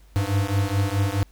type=beating tone pair; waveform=square; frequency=97.2 / 101.9 Hz; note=G2 / G#2; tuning=-14 / -32 cents; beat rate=4.7 Hz; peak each=-24 dBFS; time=0.16-1.23 s; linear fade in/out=0 ms; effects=added 50 Hz sine -49 dBFS peak until 1.31 s + pink hiss -60 dBFS RMS until 1.31 s